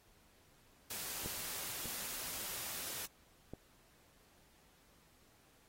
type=noise; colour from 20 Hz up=white; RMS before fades=-43 dBFS; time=0.9-3.06 s; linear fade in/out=5 ms
type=clicks; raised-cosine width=2 ms; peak=-31 / -34 / -31 dBFS; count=3; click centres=1.26 / 1.857 / 3.536 s
effects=pink hiss -68 dBFS RMS until 5.68 s + AAC 48 kbps